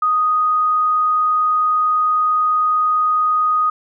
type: tone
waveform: sine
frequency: 1244.5 Hz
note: D#6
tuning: in tune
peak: -13 dBFS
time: 0.02-3.7 s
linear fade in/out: 5 ms
effects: none